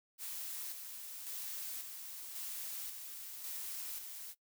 blue noise with tremolo, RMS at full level -43 dBFS, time 0.18-4.35 s, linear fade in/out 50 ms, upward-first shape square, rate 0.92 Hz, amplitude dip 40%, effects noise-tail reverb RT60 0.1 s tail -18 dB re dry

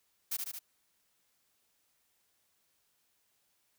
blue noise with echo, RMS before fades -34 dBFS, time 0.31-0.37 s, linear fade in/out 10 ms, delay 74 ms, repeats 3, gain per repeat -3 dB, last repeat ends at 0.592 s, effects white hiss -75 dBFS RMS until 3.78 s

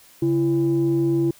sine tone pair together, 139.48 / 335.7 Hz, C#3 / E4, +11 / +32 cents, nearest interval octave + minor third, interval 1521 cents, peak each -22 / -17 dBFS, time 0.22-1.31 s, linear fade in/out 5 ms, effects tanh soft clip ceiling -12 dBFS + white hiss -51 dBFS RMS until 1.39 s

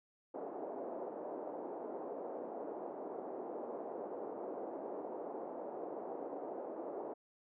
pink band-pass noise, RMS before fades -44 dBFS, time 0.34-7.14 s, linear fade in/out 10 ms, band 330 to 760 Hz, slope 24 dB/octave, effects none

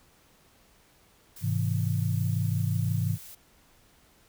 blue noise, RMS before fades -46 dBFS, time 1.36-3.35 s, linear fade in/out 5 ms
sine chord, Ab augmented, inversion none, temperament just, 103.83 / 129.78 / 162.23 Hz, Ab2 / C3 / E3, 0 / -14 / -27 cents, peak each -27 / -30 / -30 dBFS, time 1.41-3.18 s, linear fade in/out 50 ms
effects pink hiss -61 dBFS RMS until 4.28 s

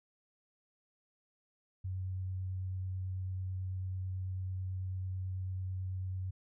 sine tone with vibrato, 93.3 Hz, F#2, 15 cents sharp, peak -35 dBFS, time 1.84-6.31 s, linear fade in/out 10 ms, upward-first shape triangle, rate 9.1 Hz, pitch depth 11 cents each way, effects none

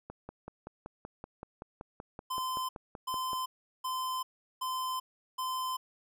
click train, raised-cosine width 1 ms, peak -28 dBFS, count 18, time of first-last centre 0.1-3.332 s, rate 5.26 Hz
square tone bursts, 1029 Hz, C6, 29 cents flat, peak -33 dBFS, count 5, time 2.3-5.77 s, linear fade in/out 10 ms, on 390 ms, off 380 ms
effects none

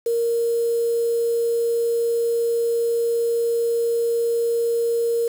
sine tone with quantisation, 466.2 Hz, A#4, in tune, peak -18 dBFS, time 0.06-5.28 s, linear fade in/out 5 ms, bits 6, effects none

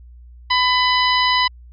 harmonic tone, 1000 Hz, B5, 21 cents sharp, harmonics 1 / 2 / 3 / 4 / 5, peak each -17 / -20 / -22 / -23 / -24 dBFS, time 0.5-1.48 s, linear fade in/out 10 ms, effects added 60 Hz sine -39 dBFS peak until 1.72 s

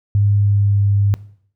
sine tone with pitch glide, 101.8 to 100.75 Hz, G#2 to G2, -34 to +48 cents, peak -11 dBFS, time 0.15-1.14 s, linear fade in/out 0 ms, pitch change -18 cents, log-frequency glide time 0.39-0.82 s, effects noise-tail reverb RT60 0.6 s tail -20 dB re dry

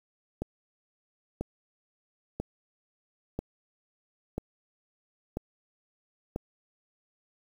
click train, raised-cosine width 2 ms, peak -18 dBFS, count 7, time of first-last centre 0.42-6.361 s, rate 1.01 Hz, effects 8-bit

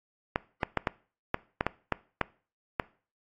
clicks, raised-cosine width 0.5 ms, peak -10 dBFS, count 10, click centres 0.359 / 0.632 / 0.773 / 0.872 / 1.344 / 1.609 / 1.666 / 1.923 / 2.213 / 2.798 s, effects noise-tail reverb RT60 0.4 s tail -21 dB re dry + AAC 32 kbps

